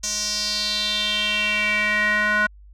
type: tone with band-pass filter sweep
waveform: square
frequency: 210.3 Hz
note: G#3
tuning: 22 cents sharp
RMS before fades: -22 dBFS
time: 0.03-2.47 s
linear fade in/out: 10 ms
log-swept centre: 6200 to 1500 Hz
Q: 4.8
effects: added 50 Hz sine -43 dBFS peak until 2.73 s